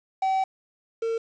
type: tone pair in turn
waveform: triangle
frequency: 765 / 454.9 Hz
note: G5 / A#4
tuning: -42 / -42 cents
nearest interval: major sixth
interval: 900 cents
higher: first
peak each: -19 / -22 dBFS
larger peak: first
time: 0.22-0.44 / 1.02-1.18 s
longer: first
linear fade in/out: 5 ms
effects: resampled to 16000 Hz + 8-bit